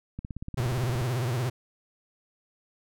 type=click train; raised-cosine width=5 ms; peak=-23 dBFS; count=15; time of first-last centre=0.19-1.014 s; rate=17 Hz
type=tone with vibrato; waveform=45% pulse; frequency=123.1 Hz; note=B2; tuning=5 cents flat; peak=-26 dBFS; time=0.57-1.5 s; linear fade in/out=10 ms; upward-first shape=triangle; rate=17 Hz; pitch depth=190 cents each way
effects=none